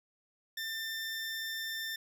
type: tone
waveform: 20% pulse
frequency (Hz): 1791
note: A6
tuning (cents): +30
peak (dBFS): -31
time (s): 0.57-1.96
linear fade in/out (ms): 5
effects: none